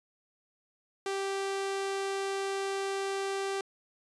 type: tone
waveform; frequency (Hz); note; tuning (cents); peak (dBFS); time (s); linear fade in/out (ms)
sawtooth; 391.2; G4; -4; -27; 1.06-3.61; 2
effects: resampled to 22050 Hz